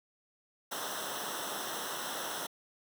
pink noise with comb filter, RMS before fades -38 dBFS, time 0.71-2.47 s, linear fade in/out 10 ms, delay 0.43 ms, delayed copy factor -0.8, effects high-pass 200 Hz 12 dB/octave

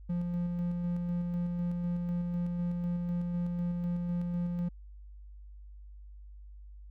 triangle tone with tremolo, 174.61 Hz, F3, in tune, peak -27 dBFS, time 0.09-4.69 s, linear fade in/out 10 ms, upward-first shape square, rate 4 Hz, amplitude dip 25%, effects added 50 Hz sine -46 dBFS peak until 6.9 s

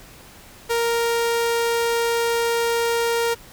sawtooth tone, 466.2 Hz, A#4, in tune, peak -15 dBFS, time 0.69-3.35 s, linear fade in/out 20 ms, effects pink hiss -45 dBFS RMS until 3.52 s

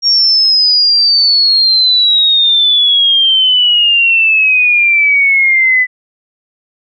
sine exponential sweep, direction down, 5588 to 1992 Hz, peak -6 dBFS, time 0.02-5.87 s, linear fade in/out 50 ms, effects none

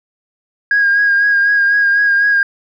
sine tone with vibrato, 1631 Hz, G#6, 32 cents flat, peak -8 dBFS, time 0.71-2.43 s, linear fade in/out 2 ms, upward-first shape sine, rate 4 Hz, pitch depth 27 cents each way, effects tanh soft clip ceiling -5 dBFS

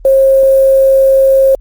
sine tone with quantisation, 537 Hz, C5, 45 cents sharp, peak -4 dBFS, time 0.05-1.55 s, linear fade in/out 2 ms, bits 5, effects added 40 Hz sine -31 dBFS peak until 1.6 s + Opus 24 kbps

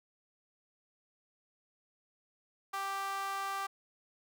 sawtooth tone with high-pass filter, 392 Hz, G4, in tune, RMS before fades -37 dBFS, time 2.73-3.67 s, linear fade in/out 10 ms, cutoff 1000 Hz, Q 7.3, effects none

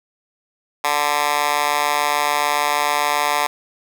10% pulse tone with high-pass filter, 146.83 Hz, D3, in tune, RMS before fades -19 dBFS, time 0.84-3.47 s, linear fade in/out 5 ms, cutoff 1000 Hz, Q 1.7, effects none

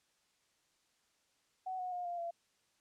sine tone with pitch steps, 748 / 730.9 / 714.2 / 697.9 / 682 Hz, F#5 / F#5 / F5 / F5 / F5, +19 / -21 / +39 / -1 / -41 cents, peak -37 dBFS, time 1.66-2.31 s, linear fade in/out 10 ms, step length 130 ms, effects white hiss -75 dBFS RMS until 2.8 s + low-pass 8000 Hz 12 dB/octave

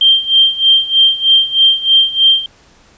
sine tone with tremolo, 3163 Hz, G7, 15 cents sharp, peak -4 dBFS, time 0.01-2.46 s, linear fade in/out 2 ms, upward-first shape sine, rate 3.2 Hz, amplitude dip 85%, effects pink hiss -47 dBFS RMS until 2.97 s + resampled to 16000 Hz

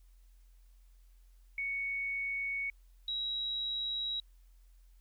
sine tone pair in turn, 2223 / 3860 Hz, C#7 / B7, +4 / -40 cents, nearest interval minor seventh, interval 956 cents, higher second, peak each -33 / -33 dBFS, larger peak neither, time 1.58-2.7 / 3.08-4.2 s, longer neither, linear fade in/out 2 ms, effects added 43 Hz sine -57 dBFS peak until 5 s + white hiss -75 dBFS RMS until 5 s

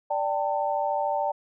sine chord, D suspended fourth, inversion none, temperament equal with one note detuned, 587.3 / 784 / 897.5 Hz, D5 / G5 / A5, 0 / 0 / +34 cents, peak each -28 dBFS, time 0.1-1.32 s, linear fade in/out 10 ms, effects none

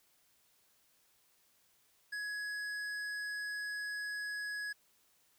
sine tone with hard clipping, 1676 Hz, G#6, 15 cents sharp, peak -39 dBFS, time 2.12-4.73 s, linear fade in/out 10 ms, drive 10 dB, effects white hiss -71 dBFS RMS until 5.38 s

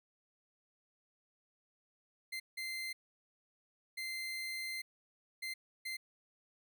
30% pulse tone bursts at uneven times, 2080 Hz, C7, 11 cents flat, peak -36 dBFS, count 5, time 2.32-2.4 / 2.57-2.93 / 3.97-4.82 / 5.42-5.54 / 5.85-5.97 s, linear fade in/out 10 ms, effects none

